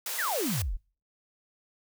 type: high-pass noise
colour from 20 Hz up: white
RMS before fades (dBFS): -34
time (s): 0.06-0.62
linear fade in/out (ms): 2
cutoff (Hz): 450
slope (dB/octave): 24
type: exponential sweep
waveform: sine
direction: down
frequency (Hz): 2097 to 32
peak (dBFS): -28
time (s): 0.18-0.77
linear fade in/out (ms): 10
effects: noise-tail reverb RT60 0.4 s tail -26 dB re dry